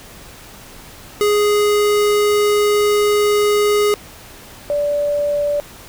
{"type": "tone pair in turn", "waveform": ["square", "sine"], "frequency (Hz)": [415.3, 582.4], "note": ["G#4", "D5"], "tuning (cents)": [0, -15], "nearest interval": "tritone", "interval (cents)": 585, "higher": "second", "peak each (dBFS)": [-13, -15], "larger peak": "first", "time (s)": [[1.21, 3.94], [4.7, 5.6]], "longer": "first", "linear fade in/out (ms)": 0, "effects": ["pink hiss -39 dBFS RMS until 5.88 s"]}